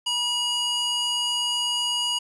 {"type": "tone with high-pass filter", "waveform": "square", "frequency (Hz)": 964, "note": "B5", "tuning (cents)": -42, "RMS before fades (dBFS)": -25, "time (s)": [0.06, 2.19], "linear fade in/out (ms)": 10, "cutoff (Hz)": 2300, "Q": 1.9, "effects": ["resampled to 24000 Hz"]}